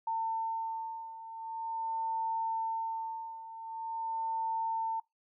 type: beating tone pair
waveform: sine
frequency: 900 / 900.44 Hz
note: A5 / A5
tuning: +39 / +40 cents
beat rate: 0.44 Hz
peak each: -38 / -34 dBFS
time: 0.07-5 s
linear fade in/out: 5 ms
effects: noise-tail reverb RT60 0.2 s tail -25 dB re dry